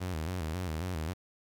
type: tone with vibrato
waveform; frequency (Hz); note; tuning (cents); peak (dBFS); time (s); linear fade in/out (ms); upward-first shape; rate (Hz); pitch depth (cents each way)
sawtooth; 84.8; E2; +50; -29; 0-1.14; 20; square; 3.7; 130
effects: 10-bit